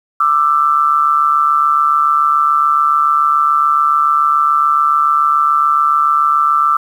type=tone pair together; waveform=sine; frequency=1182 / 1329 Hz; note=D6 / E6; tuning=+11 / +14 cents; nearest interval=major second; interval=203 cents; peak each=-12 dBFS; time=0.2-6.77 s; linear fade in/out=5 ms; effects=7-bit